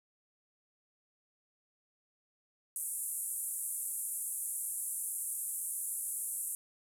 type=band-pass noise; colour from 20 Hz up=white; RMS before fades=-38 dBFS; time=2.76-6.55 s; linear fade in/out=0 ms; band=8300 to 12000 Hz; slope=48 dB/octave; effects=none